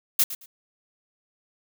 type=noise with echo; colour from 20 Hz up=blue; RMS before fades=-19 dBFS; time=0.19-0.24 s; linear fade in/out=5 ms; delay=110 ms; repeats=2; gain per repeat=-14 dB; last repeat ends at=0.46 s; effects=none